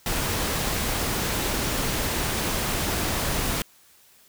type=noise; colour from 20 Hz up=pink; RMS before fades=-26 dBFS; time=0.06-3.62 s; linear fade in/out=2 ms; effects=white hiss -56 dBFS RMS until 4.28 s